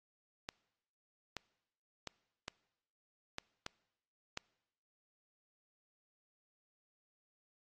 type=clicks; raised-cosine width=0.2 ms; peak=-22 dBFS; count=7; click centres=0.489 / 1.367 / 2.073 / 2.481 / 3.384 / 3.664 / 4.374 s; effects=noise-tail reverb RT60 0.9 s tail -25 dB re dry + AAC 32 kbps